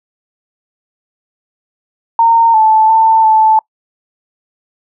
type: tone with pitch steps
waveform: sine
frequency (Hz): 918 / 875 / 891 / 875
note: A#5 / A5 / A5 / A5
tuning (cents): -27 / -10 / +22 / -10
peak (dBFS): -5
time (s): 2.19-3.59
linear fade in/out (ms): 2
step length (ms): 350
effects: noise-tail reverb RT60 0.1 s tail -25 dB re dry